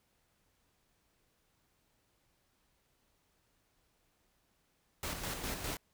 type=noise with tremolo; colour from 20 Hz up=pink; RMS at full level=-38 dBFS; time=5.03-5.77 s; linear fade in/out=2 ms; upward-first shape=square; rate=4.9 Hz; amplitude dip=45%; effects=pink hiss -75 dBFS RMS until 5.93 s